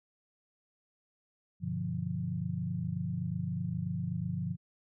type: chord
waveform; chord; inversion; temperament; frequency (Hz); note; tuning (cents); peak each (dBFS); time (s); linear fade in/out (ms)
sine; G dominant seventh; none; equal; 98 / 123.47 / 146.83 / 174.61; G2 / B2 / D3 / F3; 0 / 0 / 0 / 0; -39 / -39 / -38 / -35; 1.6-4.57; 50
effects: none